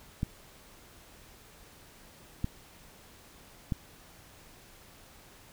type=clicks; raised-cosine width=5 ms; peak=-17 dBFS; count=3; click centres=0.231 / 2.444 / 3.722 s; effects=pink hiss -55 dBFS RMS until 5.52 s